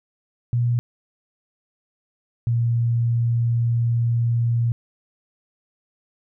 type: tone pair in turn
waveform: sine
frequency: 120.1 / 117.56 Hz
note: B2 / A#2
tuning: -48 / +15 cents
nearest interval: unison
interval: 37 cents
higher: first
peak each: -17 dBFS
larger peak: neither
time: 0.53-0.79 / 2.47-4.72 s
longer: second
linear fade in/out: 0 ms
effects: none